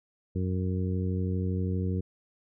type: harmonic tone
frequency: 92.5 Hz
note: F#2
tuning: in tune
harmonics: 1 / 2 / 3 / 4 / 5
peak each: -28 / -32 / -38 / -39 / -40 dBFS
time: 0.35-2.01 s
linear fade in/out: 10 ms
effects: none